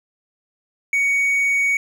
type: tone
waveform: triangle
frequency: 2239 Hz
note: C#7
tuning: 17 cents sharp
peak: -14 dBFS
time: 0.93-1.77 s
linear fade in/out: 2 ms
effects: none